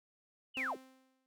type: linear sweep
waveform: sine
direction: down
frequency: 3128 to 133 Hz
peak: -34 dBFS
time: 0.54-0.77 s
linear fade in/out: 50 ms
type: tone with exponential decay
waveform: sawtooth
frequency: 261.6 Hz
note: C4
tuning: in tune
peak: -37 dBFS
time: 0.57-1.26 s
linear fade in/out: 0 ms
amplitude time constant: 150 ms
effects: noise-tail reverb RT60 0.1 s tail -22 dB re dry